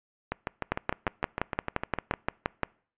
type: two click trains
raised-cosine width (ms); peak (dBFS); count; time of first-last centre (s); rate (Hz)
0.5; -10 / -14; 12 / 13; 0.72-2.633 / 0.32-2.138; 5.75 / 6.6
effects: noise-tail reverb RT60 0.5 s tail -25 dB re dry + resampled to 8000 Hz